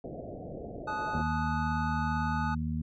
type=low-pass noise; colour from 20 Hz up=white; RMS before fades=-41 dBFS; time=0.04-1.22 s; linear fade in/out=2 ms; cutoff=710 Hz; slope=96 dB/octave
type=chord; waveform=triangle; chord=D# diminished; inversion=second; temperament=equal with one note detuned; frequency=861.9 / 1244.5 / 1480 Hz; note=A5 / D#6 / F#6; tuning=-36 / 0 / 0 cents; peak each=-32 / -35 / -36 dBFS; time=0.87-2.55 s; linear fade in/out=10 ms
type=harmonic tone; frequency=77.78 Hz; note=D#2; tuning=in tune; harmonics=1 / 2 / 3; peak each=-34 / -34 / -34 dBFS; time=1.14-2.82 s; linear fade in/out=10 ms
effects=resampled to 16000 Hz